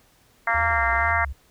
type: harmonic tone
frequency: 230.5 Hz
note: A#3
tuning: 19 cents flat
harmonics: 3 / 4 / 5 / 6 / 7 / 8 / 9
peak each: -27 / -27 / -27 / -27 / -27 / -27 / -27 dBFS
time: 0.47-1.25 s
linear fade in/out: 5 ms
type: band-pass noise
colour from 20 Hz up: white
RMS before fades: -44 dBFS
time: 0.49-1.12 s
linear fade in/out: 5 ms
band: 260 to 1000 Hz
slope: 12 dB/octave
type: tone with vibrato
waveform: sine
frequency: 72 Hz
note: D2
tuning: 34 cents flat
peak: -28 dBFS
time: 0.54-1.33 s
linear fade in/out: 10 ms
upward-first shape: sine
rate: 2.1 Hz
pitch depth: 230 cents each way
effects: pink hiss -59 dBFS RMS until 1.5 s